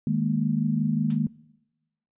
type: chord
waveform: sine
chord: D# suspended fourth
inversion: none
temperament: equal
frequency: 155.56 / 207.7 / 233.1 Hz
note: D#3 / G#3 / A#3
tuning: 0 / 0 / 0 cents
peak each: -26 dBFS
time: 0.07-1.27 s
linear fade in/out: 2 ms
type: noise with exponential decay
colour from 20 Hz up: white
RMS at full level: -40 dBFS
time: 1.1-1.23 s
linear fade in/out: 2 ms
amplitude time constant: 28 ms
effects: noise-tail reverb RT60 1.0 s tail -22 dB re dry + resampled to 8000 Hz